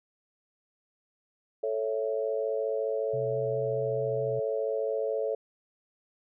sine chord, A major, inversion none, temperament equal, 440 / 554.4 / 659.3 Hz, A4 / C#5 / E5, 0 / 0 / 0 cents, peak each -30 / -31 / -35 dBFS, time 1.63-5.35 s, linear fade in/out 5 ms
sine tone with vibrato, 127.7 Hz, C3, 42 cents flat, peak -35 dBFS, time 3.13-4.4 s, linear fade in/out 10 ms, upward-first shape triangle, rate 4.8 Hz, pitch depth 46 cents each way
effects none

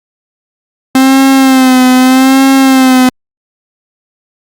45% pulse tone with vibrato, 261.6 Hz, C4, in tune, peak -3 dBFS, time 0.95-3.09 s, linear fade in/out 2 ms, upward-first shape sine, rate 0.81 Hz, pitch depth 50 cents each way, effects Opus 48 kbps

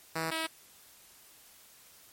5% pulse tone pair in turn, 161.8 / 322.1 Hz, E3 / E4, -32 / -40 cents, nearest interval octave, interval 1192 cents, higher second, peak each -20 dBFS, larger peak neither, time 0.15-0.31 / 0.31-0.47 s, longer neither, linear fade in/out 10 ms, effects white hiss -57 dBFS RMS until 2.12 s + MP3 64 kbps

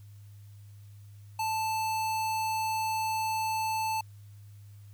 square tone, 880 Hz, A5, in tune, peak -29 dBFS, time 1.39-4.01 s, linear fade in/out 5 ms, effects added 102 Hz sine -47 dBFS peak until 4.93 s + white hiss -66 dBFS RMS until 4.93 s

